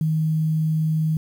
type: tone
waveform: sine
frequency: 157.5 Hz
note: D#3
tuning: 21 cents sharp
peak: -18 dBFS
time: 0.01-1.17 s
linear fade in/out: 2 ms
effects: 8-bit